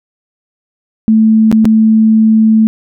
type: tone with dropouts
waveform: sine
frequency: 220 Hz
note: A3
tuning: in tune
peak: -4 dBFS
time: 1.08-2.67 s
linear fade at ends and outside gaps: 0 ms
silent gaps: 1.515-1.526 / 1.646-1.654 s
effects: none